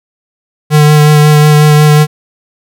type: tone with vibrato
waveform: square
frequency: 150.4 Hz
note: D3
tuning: 42 cents sharp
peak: -3 dBFS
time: 0.7-2.07 s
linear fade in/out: 50 ms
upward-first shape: sine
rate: 5.5 Hz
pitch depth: 15 cents each way
effects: none